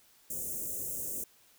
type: band-stop noise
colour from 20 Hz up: white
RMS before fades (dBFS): -37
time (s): 0.3-1.24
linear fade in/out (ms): 5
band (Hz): 580 to 6600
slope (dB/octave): 48
effects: white hiss -63 dBFS RMS until 1.58 s